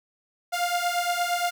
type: beating tone pair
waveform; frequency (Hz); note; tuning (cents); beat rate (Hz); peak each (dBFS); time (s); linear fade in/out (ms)
sawtooth; 698.5 / 707.1; F5 / F5; 0 / +21; 8.6; -23; 0.52-1.51; 20
effects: none